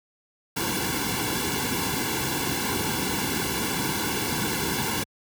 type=noise with comb filter; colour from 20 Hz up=pink; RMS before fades=-27 dBFS; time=0.56-5.04 s; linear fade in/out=10 ms; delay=1.6 ms; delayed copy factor=-1; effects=high-pass 60 Hz 12 dB/octave